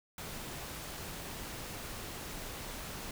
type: noise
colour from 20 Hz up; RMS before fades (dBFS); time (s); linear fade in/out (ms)
pink; -43; 0.18-3.11; 2
effects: none